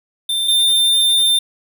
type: tone pair in turn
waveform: square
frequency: 3581 / 3598 Hz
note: A7 / A7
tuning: +30 / +38 cents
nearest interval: unison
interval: 8 cents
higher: second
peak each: -17 / -12 dBFS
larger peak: second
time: 0.29-0.48 / 0.48-1.39 s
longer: second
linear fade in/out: 5 ms
effects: none